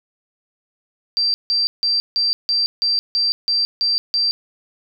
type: tone bursts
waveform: sine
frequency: 4699 Hz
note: D8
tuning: in tune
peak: -15 dBFS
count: 10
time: 1.17-4.31 s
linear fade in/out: 0 ms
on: 170 ms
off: 160 ms
effects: none